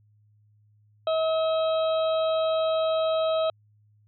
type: harmonic tone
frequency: 641 Hz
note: E5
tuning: 49 cents flat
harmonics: 1 / 2 / 4 / 5 / 6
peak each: -22 / -32 / -43 / -40 / -38 dBFS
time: 1.07-3.5 s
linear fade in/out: 2 ms
effects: added 105 Hz sine -58 dBFS peak until 4.07 s